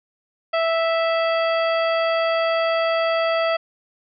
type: harmonic tone with a mistuned harmonic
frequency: 658 Hz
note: E5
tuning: 3 cents flat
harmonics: 1 / 2 / 3 / 4 / 5 / 7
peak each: -19 / -25 / -29 / -31 / -33 / -36 dBFS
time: 0.53-3.57 s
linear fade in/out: 10 ms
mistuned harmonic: 7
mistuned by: +15 cents
effects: none